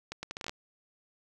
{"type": "accelerating click train", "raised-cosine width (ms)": 0.2, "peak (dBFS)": -20, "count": 9, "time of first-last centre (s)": [0.12, 0.495], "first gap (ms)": 110, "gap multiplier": 0.73, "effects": []}